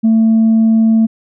sine tone, 223.3 Hz, A3, 26 cents sharp, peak -5 dBFS, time 0.03-1.07 s, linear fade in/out 20 ms, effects tanh soft clip ceiling -5 dBFS

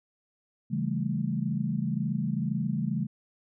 sine chord, A dominant seventh, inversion first, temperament just, 137.5 / 165 / 198 / 220 Hz, C#3 / E3 / G3 / A3, -14 / +2 / +18 / 0 cents, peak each -32 dBFS, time 0.7-3.07 s, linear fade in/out 20 ms, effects none

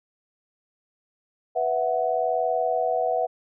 sine chord, B suspended fourth, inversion none, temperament equal, 493.9 / 659.3 / 740 Hz, B4 / E5 / F#5, 0 / 0 / 0 cents, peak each -27 / -25 / -25 dBFS, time 1.55-3.27 s, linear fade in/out 20 ms, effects none

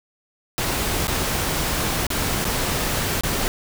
pink noise with dropouts, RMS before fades -23 dBFS, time 0.58-3.48 s, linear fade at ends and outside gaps 0 ms, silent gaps 1.071-1.08 / 2.067-2.103 / 2.444-2.452 / 3.209-3.235 s, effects none

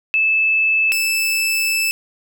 sine / sawtooth tone pair in turn, 2620 / 2631 Hz, E7 / E7, -11 / -4 cents, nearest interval unison, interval 7 cents, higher second, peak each -13 / -13 dBFS, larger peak neither, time 0.14-0.92 / 0.92-1.91 s, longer second, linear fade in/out 0 ms, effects none

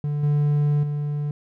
triangle tone with level steps, 146.83 Hz, D3, in tune, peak -20 / -15 / -21 dBFS, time 0.04-1.31 s, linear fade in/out 2 ms, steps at 0.23 / 0.83 s, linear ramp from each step 5 ms, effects none

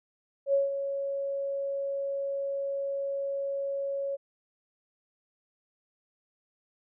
sine tone with ADSR envelope, 554.4 Hz, C#5, in tune, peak -20 dBFS, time 0.46-4.17 s, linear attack 76 ms, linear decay 160 ms, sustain -9 dB, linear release 26 ms, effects none

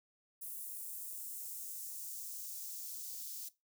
blue noise with high-pass filter sweep, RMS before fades -45 dBFS, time 0.41-3.49 s, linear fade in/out 10 ms, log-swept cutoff 9800 to 4900 Hz, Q 1.3, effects noise-tail reverb RT60 0.2 s tail -17 dB re dry

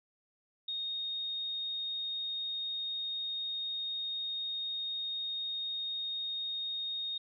sine tone, 3712 Hz, A#7, 8 cents flat, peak -34 dBFS, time 0.68-7.18 s, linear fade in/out 5 ms, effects none

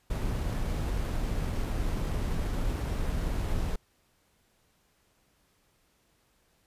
brown noise with sample-and-hold, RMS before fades -30 dBFS, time 0.1-3.76 s, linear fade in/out 5 ms, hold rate 11025 Hz, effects pink hiss -69 dBFS RMS until 6.66 s + resampled to 32000 Hz

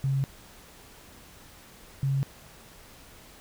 sine tone pair in turn, 135.9 / 136.58 Hz, C#3 / C#3, -34 / -25 cents, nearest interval unison, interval 9 cents, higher second, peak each -23 dBFS, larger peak neither, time 0.04-0.24 / 2.03-2.23 s, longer neither, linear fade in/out 0 ms, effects pink hiss -51 dBFS RMS until 3.4 s

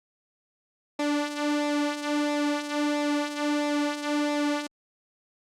sawtooth tone with flanger, 293.7 Hz, D4, in tune, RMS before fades -27 dBFS, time 0.99-4.67 s, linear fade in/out 5 ms, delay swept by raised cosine 0.65 to 3.45 ms, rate 1.5 Hz, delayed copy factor -0.55, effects low-pass 7000 Hz 12 dB/octave + Opus 48 kbps

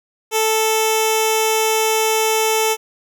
10% pulse tone with notch filter, 440 Hz, A4, in tune, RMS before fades -17 dBFS, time 0.31-2.77 s, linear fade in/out 50 ms, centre 1600 Hz, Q 0.93, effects none

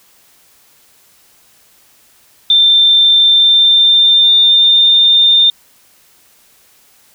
sine tone with pitch glide, 3574 to 3611 Hz, A7 to A7, +26 to +44 cents, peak -5 dBFS, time 2.5-5.5 s, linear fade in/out 2 ms, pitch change +18 cents, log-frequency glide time 3.28-4.82 s, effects white hiss -49 dBFS RMS until 7.14 s

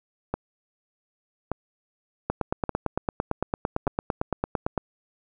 two click trains, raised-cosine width 1 ms, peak -12 / -10 dBFS, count 4 / 23, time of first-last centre 0.34-3.869 / 2.3-4.777 s, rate 0.85 / 8.88 Hz, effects none

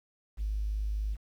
triangle tone, 51.91 Hz, G#1, in tune, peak -25 dBFS, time 0.37-1.17 s, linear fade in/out 50 ms, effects tanh soft clip ceiling -27 dBFS + 10-bit

